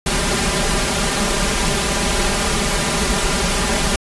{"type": "noise with comb filter", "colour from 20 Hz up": "pink", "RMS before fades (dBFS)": -18, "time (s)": [0.06, 3.96], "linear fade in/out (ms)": 5, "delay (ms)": 5, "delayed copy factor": 0.8, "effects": ["resampled to 24000 Hz"]}